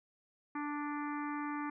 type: harmonic tone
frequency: 293.7 Hz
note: D4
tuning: in tune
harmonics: 1 / 3 / 4 / 5 / 6 / 7 / 8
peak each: -38 / -43 / -43 / -50 / -49 / -51 / -55 dBFS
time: 0.55-1.7 s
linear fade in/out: 5 ms
effects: none